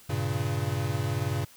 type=chord; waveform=square; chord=G diminished; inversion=none; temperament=equal; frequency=98 / 116.54 / 138.59 Hz; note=G2 / Bb2 / Db3; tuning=0 / 0 / 0 cents; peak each=-32 dBFS; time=0.09-1.45 s; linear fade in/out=10 ms; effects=white hiss -54 dBFS RMS until 1.56 s